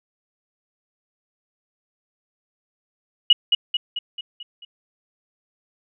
sine tone with echo, 2907 Hz, F#7, 31 cents flat, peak -8 dBFS, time 3.3-3.33 s, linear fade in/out 5 ms, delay 220 ms, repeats 6, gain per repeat -5 dB, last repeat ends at 4.65 s, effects none

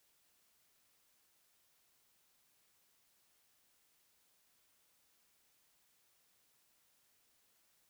silence, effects white hiss -74 dBFS RMS until 7.89 s

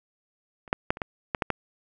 clicks, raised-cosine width 0.5 ms, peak -30 / -6 / -7 / -23 / -13 / -10 / -9 / -9 dBFS, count 8, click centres 0.678 / 0.729 / 0.905 / 0.971 / 1.018 / 1.348 / 1.422 / 1.503 s, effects none

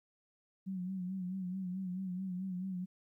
sine tone with vibrato, 185.5 Hz, F#3, 5 cents sharp, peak -36 dBFS, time 0.66-2.86 s, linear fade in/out 20 ms, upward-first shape sine, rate 4.6 Hz, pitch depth 63 cents each way, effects 13-bit

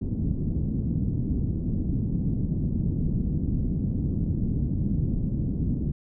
white low-pass noise, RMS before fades -26 dBFS, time 0.01-5.92 s, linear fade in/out 10 ms, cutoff 230 Hz, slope 24 dB/octave, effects none

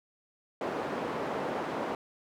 white band-pass noise, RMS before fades -34 dBFS, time 0.61-1.95 s, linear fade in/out 2 ms, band 220 to 770 Hz, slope 12 dB/octave, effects none

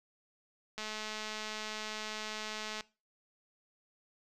click train, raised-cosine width 0.2 ms, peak -23 dBFS, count 437, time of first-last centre 0.78-2.808 s, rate 215 Hz, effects noise-tail reverb RT60 0.3 s tail -20 dB re dry

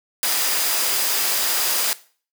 sine tone in noise, 4914 Hz, D#8, 22 cents flat, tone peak -30 dBFS, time 0.23-1.93 s, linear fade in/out 0 ms, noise white, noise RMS -21 dBFS, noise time 0.23-1.93 s, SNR -12 dB, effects noise-tail reverb RT60 0.4 s tail -17 dB re dry + high-pass 400 Hz 12 dB/octave

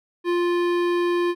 sine tone with hard clipping, 349.4 Hz, F4, 1 cent sharp, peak -21 dBFS, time 0.24-1.35 s, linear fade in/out 50 ms, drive 16 dB, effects none

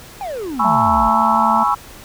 triangle exponential sweep, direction down, 836 to 46.61 Hz, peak -21 dBFS, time 0.21-1.09 s, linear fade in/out 0 ms
sine chord, C# minor seventh, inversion second, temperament equal, 830.6 / 987.8 / 1108.7 / 1318.5 Hz, G#5 / B5 / C#6 / E6, 0 / 0 / 0 / 0 cents, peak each -19 dBFS, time 0.59-1.75 s, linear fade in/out 10 ms
harmonic tone, 223.8 Hz, A3, 30 cents sharp, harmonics 1 / 3 / 4, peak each -21 / -24 / -18 dBFS, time 0.64-1.64 s, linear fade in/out 10 ms
effects pink hiss -39 dBFS RMS until 2.04 s

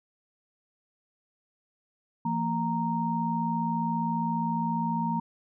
sine tone cluster, 168.8 / 228.7 / 930 Hz, E3 / A#3 / A#5, +41 / -33 / -4 cents, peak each -31 / -30 / -29 dBFS, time 2.25-5.2 s, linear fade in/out 5 ms, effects none

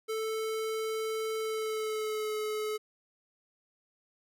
square tone with pitch glide, 440.2 to 428.2 Hz, A4 to A4, +1 to -47 cents, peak -32 dBFS, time 0.08-2.78 s, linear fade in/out 20 ms, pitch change -48 cents, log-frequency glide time 1.38-2.35 s, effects none

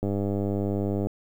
click train, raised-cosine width 2 ms, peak -15 dBFS, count 105, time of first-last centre 0.03-1.07 s, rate 100 Hz, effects 9-bit

